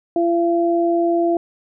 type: tone pair together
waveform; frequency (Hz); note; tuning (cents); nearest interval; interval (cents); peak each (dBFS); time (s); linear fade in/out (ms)
sine; 340 / 681.3; F4 / F5; -46 / -43; octave; 1203; -16 / -19; 0.16-1.37; 2
effects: none